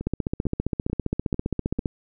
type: two click trains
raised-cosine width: 3 ms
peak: -11 / -18 dBFS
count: 28 / 5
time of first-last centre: 0.07-1.858 / 0.01-1.788 s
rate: 15.1 / 2.25 Hz
effects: none